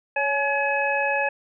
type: tone cluster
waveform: sine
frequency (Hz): 559 / 846 / 1693 / 2555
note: C#5 / G#5 / G#6 / D#7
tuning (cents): +14 / +32 / +33 / +45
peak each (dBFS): -26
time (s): 0.16-1.29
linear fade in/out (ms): 5
effects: none